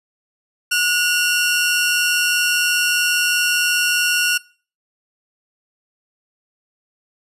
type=tone pair together; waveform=sawtooth; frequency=1454 / 2745 Hz; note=F#6 / F7; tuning=-31 / -31 cents; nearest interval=major seventh; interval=1100 cents; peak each=-15 dBFS; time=0.71-4.38 s; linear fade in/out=10 ms; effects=noise-tail reverb RT60 0.4 s tail -22 dB re dry + resampled to 32000 Hz